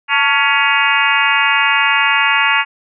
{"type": "harmonic tone with a mistuned harmonic", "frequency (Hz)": 280, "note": "C#4", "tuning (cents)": 18, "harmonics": [3, 4, 5, 6, 7, 8, 9, 10], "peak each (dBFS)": [-19, -19, -19, -19, -19, -19, -19, -19], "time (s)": [0.08, 2.65], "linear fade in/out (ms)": 50, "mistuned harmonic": 3, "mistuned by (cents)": 91, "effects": []}